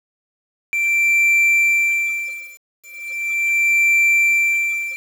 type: tone with tremolo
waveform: triangle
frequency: 2349 Hz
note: D7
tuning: in tune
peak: -10 dBFS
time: 0.73-4.96 s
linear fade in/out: 0 ms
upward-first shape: sine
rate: 0.38 Hz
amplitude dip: 100%
effects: 7-bit